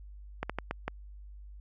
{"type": "slowing click train", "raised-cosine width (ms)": 0.5, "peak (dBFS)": -17, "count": 5, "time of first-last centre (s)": [0.43, 0.88], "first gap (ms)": 66, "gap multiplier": 1.37, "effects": ["added 50 Hz sine -45 dBFS peak until 1.6 s"]}